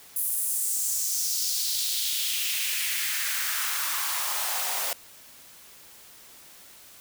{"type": "noise with high-pass filter sweep", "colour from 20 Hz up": "white", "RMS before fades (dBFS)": -28, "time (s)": [0.16, 4.93], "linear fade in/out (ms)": 2, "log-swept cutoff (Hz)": [11000, 620], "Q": 2.3, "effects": ["white hiss -50 dBFS RMS until 7 s"]}